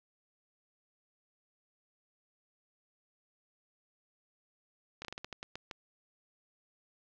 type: slowing click train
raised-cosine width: 0.2 ms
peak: -23 dBFS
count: 10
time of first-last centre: 5.02-5.712 s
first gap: 28 ms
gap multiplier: 1.24
effects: low-pass 5000 Hz 12 dB/octave + 10-bit